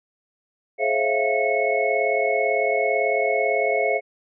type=tone cluster; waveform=sine; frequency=425.2 / 534 / 655 / 693 / 2195 Hz; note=G#4 / C5 / E5 / F5 / C#7; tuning=+41 / +35 / -11 / -14 / -18 cents; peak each=-25 dBFS; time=0.78-4.01 s; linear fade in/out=50 ms; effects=none